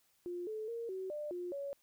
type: tone with pitch steps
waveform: sine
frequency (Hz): 352.6 / 433.5 / 464.3 / 377.6 / 596 / 355 / 561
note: F4 / A4 / A#4 / F#4 / D5 / F4 / C#5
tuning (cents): +17 / -26 / -7 / +35 / +25 / +28 / +21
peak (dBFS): -38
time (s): 0.26-1.73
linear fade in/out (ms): 0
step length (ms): 210
effects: white hiss -73 dBFS RMS until 1.82 s